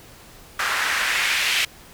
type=noise with band-pass filter sweep; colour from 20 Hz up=white; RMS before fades=-22 dBFS; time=0.59-1.65 s; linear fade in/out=5 ms; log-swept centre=1400 to 2600 Hz; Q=1.9; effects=pink hiss -46 dBFS RMS until 1.93 s